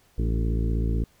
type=harmonic tone with a mistuned harmonic; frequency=56 Hz; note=A1; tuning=31 cents sharp; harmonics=1 / 2 / 3 / 4 / 5 / 6 / 7 / 8; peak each=-23 / -29 / -33 / -35 / -37 / -39 / -40 / -41 dBFS; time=0.18-1.04 s; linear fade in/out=5 ms; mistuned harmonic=5; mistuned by=+44 cents; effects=pink hiss -61 dBFS RMS until 1.2 s